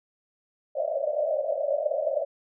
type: band-pass noise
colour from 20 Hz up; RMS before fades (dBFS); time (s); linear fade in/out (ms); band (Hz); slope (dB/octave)
white; -27; 0.75-2.25; 20; 560 to 640; 96
effects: none